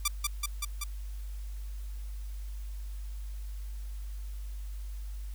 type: tone with echo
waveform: 5% pulse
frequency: 1174.7 Hz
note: D6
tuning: in tune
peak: -13 dBFS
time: 0.05-0.08 s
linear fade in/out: 5 ms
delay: 190 ms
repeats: 4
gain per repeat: -2 dB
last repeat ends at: 0.84 s
effects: added 50 Hz sine -36 dBFS peak until 5.34 s + white hiss -58 dBFS RMS until 5.34 s